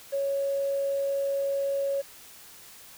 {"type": "tone", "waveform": "triangle", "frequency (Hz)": 554.4, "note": "C#5", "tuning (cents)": 0, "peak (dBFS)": -21, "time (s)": [0.12, 2.02], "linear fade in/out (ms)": 20, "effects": ["tanh soft clip ceiling -23 dBFS", "white hiss -49 dBFS RMS until 2.97 s"]}